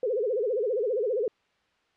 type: tone with vibrato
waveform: sine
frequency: 461.6 Hz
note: A#4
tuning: 17 cents flat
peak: -24 dBFS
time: 0.03-1.28 s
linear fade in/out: 2 ms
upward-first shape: sine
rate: 15 Hz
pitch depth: 230 cents each way
effects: white hiss -68 dBFS RMS until 1.96 s + low-pass 3000 Hz 12 dB/octave